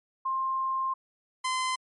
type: tone pair in turn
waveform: sine / sawtooth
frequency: 1057 / 1030.5 Hz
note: C6 / C6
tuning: +17 / -27 cents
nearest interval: unison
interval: 44 cents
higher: first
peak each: -26 / -23 dBFS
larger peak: second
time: 0.25-0.94 / 1.44-1.76 s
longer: first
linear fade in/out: 10 ms
effects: MP3 48 kbps